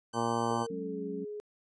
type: harmonic tone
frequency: 116.54 Hz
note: A#2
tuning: in tune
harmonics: 1 / 2 / 3 / 4 / 5 / 6 / 7 / 8 / 9 / 10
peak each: -39 / -35 / -38 / -36 / -40 / -41 / -35 / -37 / -38 / -39 dBFS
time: 0.13-0.67 s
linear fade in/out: 50 ms
type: tone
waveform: 10% pulse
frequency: 1531 Hz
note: G6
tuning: 41 cents flat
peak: -36 dBFS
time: 0.13-0.67 s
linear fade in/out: 10 ms
type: tone with pitch glide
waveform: sine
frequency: 461.5 to 418.3 Hz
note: A#4 to G#4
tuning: -17 to +12 cents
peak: -37 dBFS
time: 0.51-1.4 s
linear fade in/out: 0 ms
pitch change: -171 cents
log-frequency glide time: 0.65-1.02 s
type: chord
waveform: sine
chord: F# suspended second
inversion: none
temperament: equal with one note detuned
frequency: 185 / 209.8 / 277.2 Hz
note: F#3 / G#3 / C#4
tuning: 0 / +18 / 0 cents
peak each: -40 / -43 / -40 dBFS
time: 0.7-1.25 s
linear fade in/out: 5 ms
effects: resampled to 22050 Hz